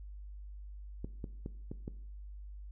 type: clicks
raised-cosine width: 3 ms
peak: -27 dBFS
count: 5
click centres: 1.045 / 1.242 / 1.461 / 1.715 / 1.879 s
effects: noise-tail reverb RT60 0.6 s tail -17 dB re dry + added 50 Hz sine -44 dBFS peak until 2.71 s